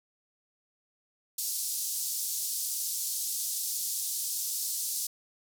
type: band-pass noise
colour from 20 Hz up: white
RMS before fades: -33 dBFS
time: 1.38-5.07 s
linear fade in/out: 5 ms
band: 4700 to 14000 Hz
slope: 24 dB/octave
effects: none